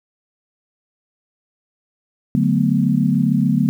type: chord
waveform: sine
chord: B minor seventh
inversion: first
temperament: equal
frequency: 146.83 / 185 / 220 / 246.9 Hz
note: D3 / F#3 / A3 / B3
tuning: 0 / 0 / 0 / 0 cents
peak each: -19 dBFS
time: 2.35-3.69 s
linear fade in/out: 0 ms
effects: 8-bit